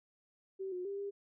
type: tone with pitch steps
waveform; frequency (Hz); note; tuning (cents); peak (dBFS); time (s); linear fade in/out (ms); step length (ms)
sine; 384.2 / 361.7 / 397.8 / 401.1; G4 / F#4 / G4 / G4; -35 / -39 / +25 / +40; -37; 0.59-1.11; 20; 130
effects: none